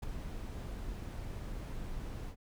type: noise with ADSR envelope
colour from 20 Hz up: brown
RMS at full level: -33 dBFS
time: 0.02-2.36 s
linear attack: 14 ms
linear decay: 6 ms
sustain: -8 dB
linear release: 74 ms
effects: none